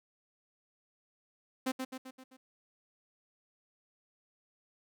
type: tone with echo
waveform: sawtooth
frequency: 260 Hz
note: C4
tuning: 11 cents flat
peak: -26 dBFS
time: 1.66-1.72 s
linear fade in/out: 10 ms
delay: 130 ms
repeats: 5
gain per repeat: -5 dB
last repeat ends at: 2.37 s
effects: none